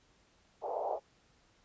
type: band-pass noise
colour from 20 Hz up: white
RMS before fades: -36 dBFS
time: 0.61-1 s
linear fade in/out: 50 ms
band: 430 to 860 Hz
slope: 48 dB/octave
effects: pink hiss -68 dBFS RMS until 1.64 s + resampled to 16000 Hz